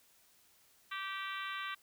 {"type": "harmonic tone", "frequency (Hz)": 388.8, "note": "G4", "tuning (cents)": -14, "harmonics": [3, 4, 5, 6, 7, 8, 9, 10], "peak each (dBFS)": [-42, -44, -46, -48, -49, -50, -51, -52], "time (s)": [0.91, 1.75], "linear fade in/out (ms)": 10, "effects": ["white hiss -67 dBFS RMS until 1.82 s"]}